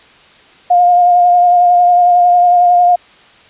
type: tone with vibrato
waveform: sine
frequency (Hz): 709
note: F5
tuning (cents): +26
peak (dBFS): -5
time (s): 0.7-2.96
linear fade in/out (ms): 10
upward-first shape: sine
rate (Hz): 11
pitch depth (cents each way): 21
effects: white hiss -43 dBFS RMS until 3.49 s + resampled to 8000 Hz